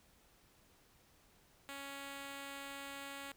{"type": "tone", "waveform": "5% pulse", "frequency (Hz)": 277.9, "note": "C#4", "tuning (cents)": 4, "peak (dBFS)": -34, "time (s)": [1.69, 3.32], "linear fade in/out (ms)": 0, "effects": ["pink hiss -68 dBFS RMS until 3.36 s"]}